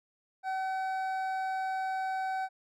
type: tone pair together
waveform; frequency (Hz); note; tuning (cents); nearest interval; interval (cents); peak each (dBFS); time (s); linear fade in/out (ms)
triangle; 760 / 1520; F#5 / F#6; +46 / +46; octave; 1200; -29 / -38; 0.43-2.49; 50
effects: none